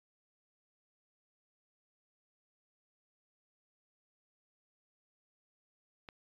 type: click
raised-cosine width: 0.3 ms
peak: -30 dBFS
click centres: 6.088 s
effects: low-pass 5000 Hz 12 dB/octave + MP3 96 kbps